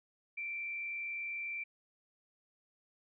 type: tone with frequency modulation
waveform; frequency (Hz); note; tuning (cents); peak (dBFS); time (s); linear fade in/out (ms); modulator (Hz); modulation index
sine; 2349; D7; 0; -37; 0.37-1.64; 10; 70.1; 0.58
effects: none